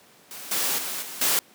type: noise with level steps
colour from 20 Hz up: white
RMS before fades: -39 / -25 / -31 / -37 / -22 dBFS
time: 0.31-1.39 s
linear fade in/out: 0 ms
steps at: 0.51 / 0.78 / 1.02 / 1.21 s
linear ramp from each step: 5 ms
effects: pink hiss -54 dBFS RMS until 1.54 s + high-pass 200 Hz 12 dB/octave